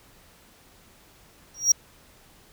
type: tone with exponential growth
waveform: triangle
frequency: 5680 Hz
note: F8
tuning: 28 cents sharp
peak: -10 dBFS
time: 1.54-1.72 s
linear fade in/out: 5 ms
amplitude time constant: 39 ms
effects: pink hiss -55 dBFS RMS until 2.52 s